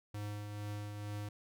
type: tone with tremolo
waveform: square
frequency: 103.83 Hz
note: G#2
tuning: in tune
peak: -39 dBFS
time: 0.14-1.29 s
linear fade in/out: 5 ms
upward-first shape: triangle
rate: 2.2 Hz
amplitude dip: 40%
effects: none